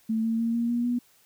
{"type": "tone with pitch steps", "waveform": "sine", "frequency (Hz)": [222.2, 226.2, 230.3, 234.5, 238.7, 243], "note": ["A3", "A3", "A#3", "A#3", "A#3", "B3"], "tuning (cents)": [17, 48, -21, 11, 41, -28], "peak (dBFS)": -23, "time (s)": [0.09, 0.99], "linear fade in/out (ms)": 10, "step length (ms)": 150, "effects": ["white hiss -61 dBFS RMS until 1.25 s"]}